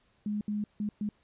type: tone bursts at uneven times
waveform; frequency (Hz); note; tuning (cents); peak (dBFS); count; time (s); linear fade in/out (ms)
sine; 208.7; G#3; +9; -29; 4; 0.26-0.41 / 0.48-0.64 / 0.8-0.89 / 1.01-1.09; 2
effects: pink hiss -69 dBFS RMS until 1.23 s + resampled to 8000 Hz